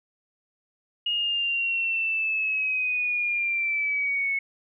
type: linear sweep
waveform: sine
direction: down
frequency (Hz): 2868 to 2194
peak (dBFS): -23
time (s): 1.06-4.39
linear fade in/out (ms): 5
effects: none